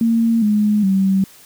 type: tone with pitch steps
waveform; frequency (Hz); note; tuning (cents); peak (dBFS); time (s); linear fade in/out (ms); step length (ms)
sine; 229 / 210 / 192.57; A#3 / G#3 / G3; -31 / +19 / -31; -12; 0.01-1.24; 2; 410
effects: white hiss -45 dBFS RMS until 1.45 s